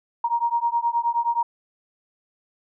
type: beating tone pair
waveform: sine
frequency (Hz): 935 / 944.5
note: A#5 / A#5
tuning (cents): +5 / +22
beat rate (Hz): 9.5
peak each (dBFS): -23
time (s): 0.24-1.43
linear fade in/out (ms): 5
effects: none